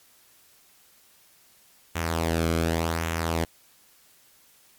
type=tone with flanger; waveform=sawtooth; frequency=82.41 Hz; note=E2; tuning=in tune; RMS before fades=-26 dBFS; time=1.95-3.45 s; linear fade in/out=10 ms; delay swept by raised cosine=0.21 to 1.11 ms; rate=0.88 Hz; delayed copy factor=-0.6; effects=white hiss -58 dBFS RMS until 4.78 s + MP3 96 kbps